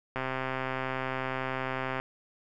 click train, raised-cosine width 0.5 ms, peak -17 dBFS, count 242, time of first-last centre 0.16-2 s, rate 131 Hz, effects none

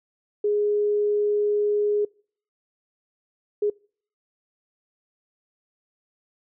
sine tone bursts at uneven times, 415.3 Hz, G#4, in tune, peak -19 dBFS, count 2, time 0.44-2.05 / 3.62-3.7 s, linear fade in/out 5 ms, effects noise-tail reverb RT60 0.5 s tail -26 dB re dry

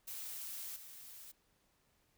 blue noise with level steps, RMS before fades -45 / -53 dBFS, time 0.07-1.32 s, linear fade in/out 10 ms, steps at 0.76 s, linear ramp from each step 2 ms, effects pink hiss -75 dBFS RMS until 2.17 s

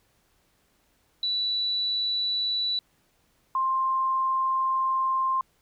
sine tone pair in turn, 3951 / 1053.5 Hz, B7 / C6, 0 / +12 cents, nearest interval octave + major seventh, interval 2288 cents, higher first, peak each -24 / -22 dBFS, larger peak second, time 1.23-2.79 / 3.55-5.41 s, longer second, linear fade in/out 2 ms, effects pink hiss -67 dBFS RMS until 5.61 s

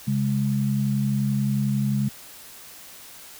sine tone pair together, 134.6 / 205.9 Hz, C3 / G#3, +49 / -15 cents, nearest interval perfect fifth, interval 736 cents, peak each -23 dBFS, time 0.07-2.09 s, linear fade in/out 10 ms, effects white hiss -44 dBFS RMS until 3.39 s

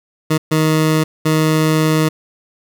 20% pulse tone bursts at uneven times, 156.8 Hz, D#3, 14 cents sharp, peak -7 dBFS, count 3, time 0.3-0.38 / 0.51-1.04 / 1.25-2.09 s, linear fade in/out 10 ms, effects none

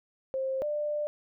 sine tone pair in turn, 530 / 594.9 Hz, C5 / D5, +22 / +22 cents, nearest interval major second, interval 200 cents, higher second, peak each -28 dBFS, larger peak neither, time 0.34-0.62 / 0.62-1.07 s, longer second, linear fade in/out 0 ms, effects none

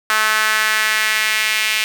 sawtooth tone with high-pass filter sweep, 216.5 Hz, A3, 28 cents flat, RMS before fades -17 dBFS, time 0.1-1.84 s, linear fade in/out 0 ms, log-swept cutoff 1400 to 2400 Hz, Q 2.4, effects none

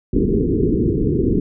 white low-pass noise, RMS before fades -17 dBFS, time 0.13-1.4 s, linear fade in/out 5 ms, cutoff 440 Hz, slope 96 dB/octave, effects none

